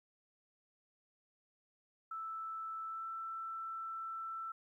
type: tone with pitch glide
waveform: sine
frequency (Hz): 1318.5 to 1331.5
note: E6 to E6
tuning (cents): 0 to +17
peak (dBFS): -40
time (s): 2.11-4.52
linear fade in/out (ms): 5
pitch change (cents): +17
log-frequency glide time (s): 2.86-3.06
effects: 13-bit